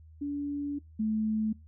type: tone pair in turn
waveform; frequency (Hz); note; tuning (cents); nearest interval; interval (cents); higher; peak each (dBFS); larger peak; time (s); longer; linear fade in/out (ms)
sine; 287 / 217.1; D4 / A3; -40 / -23; perfect fourth; 483; first; -30 / -26; second; 0.21-0.79 / 0.99-1.53; first; 10
effects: noise-tail reverb RT60 0.2 s tail -22 dB re dry + added 79 Hz sine -50 dBFS peak until 1.67 s